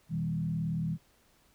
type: tone with frequency modulation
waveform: sine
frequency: 162.8 Hz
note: E3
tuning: 21 cents flat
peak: -29 dBFS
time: 0.09-0.98 s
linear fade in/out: 50 ms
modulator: 38.1 Hz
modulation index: 0.85
effects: pink hiss -66 dBFS RMS until 1.54 s